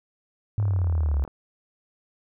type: exponential sweep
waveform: sine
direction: down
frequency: 106.6 to 67.2 Hz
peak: -20 dBFS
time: 0.58-1.24 s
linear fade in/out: 0 ms
type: click train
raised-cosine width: 1 ms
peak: -26 dBFS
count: 26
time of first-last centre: 0.6-1.278 s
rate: 36.9 Hz
effects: none